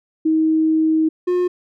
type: tone pair in turn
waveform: sine / triangle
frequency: 316.8 / 358.7 Hz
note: D#4 / F4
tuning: +31 / +46 cents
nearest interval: major second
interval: 215 cents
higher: second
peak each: -13 dBFS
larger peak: neither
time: 0.25-1.09 / 1.27-1.48 s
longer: first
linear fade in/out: 10 ms
effects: none